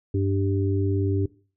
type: harmonic tone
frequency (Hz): 97.8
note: G2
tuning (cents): -4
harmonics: 1 / 3 / 4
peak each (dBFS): -22 / -27 / -28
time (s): 0.14-1.26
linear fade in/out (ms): 5
effects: noise-tail reverb RT60 0.4 s tail -20 dB re dry